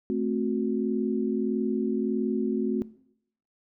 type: chord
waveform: sine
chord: F# diminished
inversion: first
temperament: equal with one note detuned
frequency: 220 / 261.6 / 365.7 Hz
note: A3 / C4 / F#4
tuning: 0 / 0 / -20 cents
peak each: -29 / -29 / -29 dBFS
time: 0.1-2.82 s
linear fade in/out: 0 ms
effects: noise-tail reverb RT60 0.7 s tail -19 dB re dry